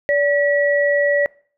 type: tone pair together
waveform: sine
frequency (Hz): 576 / 1932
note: D5 / B6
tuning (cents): -34 / -39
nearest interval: octave + major sixth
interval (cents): 2095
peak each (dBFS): -15 / -19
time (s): 0.09-1.26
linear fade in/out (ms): 0
effects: noise-tail reverb RT60 0.5 s tail -24 dB re dry